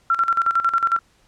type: tone with tremolo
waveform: sine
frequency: 1360 Hz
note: F6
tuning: 46 cents flat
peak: -14 dBFS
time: 0.1-0.99 s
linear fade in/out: 2 ms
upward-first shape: square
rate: 11 Hz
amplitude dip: 75%
effects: pink hiss -59 dBFS RMS until 1.27 s + low-pass 9000 Hz 12 dB/octave